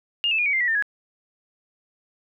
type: tone with pitch steps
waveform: sine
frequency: 2830 / 2625 / 2435 / 2259 / 2096 / 1944.1 / 1803.5 / 1673 Hz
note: F7 / E7 / D#7 / C#7 / C7 / B6 / A6 / G#6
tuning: +22 / -8 / -38 / +32 / +2 / -28 / +42 / +12 cents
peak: -19 dBFS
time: 0.24-0.824 s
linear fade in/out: 0 ms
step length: 73 ms
effects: none